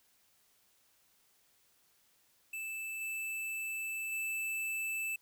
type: tone with level steps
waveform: square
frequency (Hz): 2637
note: E7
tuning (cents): 0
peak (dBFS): -39 / -37 / -35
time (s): 2.53-5.16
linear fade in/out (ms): 5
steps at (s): 3.01 / 4.12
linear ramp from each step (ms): 2
effects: white hiss -70 dBFS RMS until 5.21 s